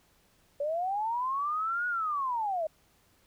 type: linear two-way sweep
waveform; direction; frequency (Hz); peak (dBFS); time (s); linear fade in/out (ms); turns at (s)
sine; up then down; 559 to 1465 to 609; -28; 0.6-2.67; 5; 1.87
effects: pink hiss -66 dBFS RMS until 3.26 s